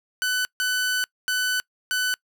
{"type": "tone bursts at uneven times", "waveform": "sawtooth", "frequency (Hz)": 1500, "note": "F#6", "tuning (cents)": 23, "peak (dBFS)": -18, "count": 4, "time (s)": [[0.22, 0.45], [0.6, 1.04], [1.28, 1.6], [1.91, 2.14]], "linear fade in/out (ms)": 0, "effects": ["noise-tail reverb RT60 0.1 s tail -26 dB re dry"]}